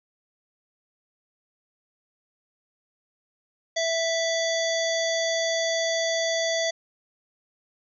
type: harmonic tone with a mistuned harmonic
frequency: 659 Hz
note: E5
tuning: 1 cent flat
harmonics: 1 / 3 / 5 / 7 / 9 / 10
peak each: -25 / -30 / -32 / -33 / -35 / -35 dBFS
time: 3.76-6.71 s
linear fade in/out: 10 ms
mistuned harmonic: 5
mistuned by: +73 cents
effects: none